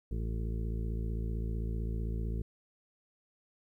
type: harmonic tone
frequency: 55.6 Hz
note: A1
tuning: 19 cents sharp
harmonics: 1 / 2 / 3 / 4 / 6 / 7 / 8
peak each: -33 / -39 / -43 / -45 / -49 / -50 / -51 dBFS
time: 0.11-2.42 s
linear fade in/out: 5 ms
effects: 12-bit